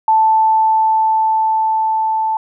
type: tone with level ramp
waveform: sine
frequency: 880 Hz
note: A5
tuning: in tune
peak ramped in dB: -8 to -14 dBFS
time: 0.08-2.37 s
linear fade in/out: 2 ms
effects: none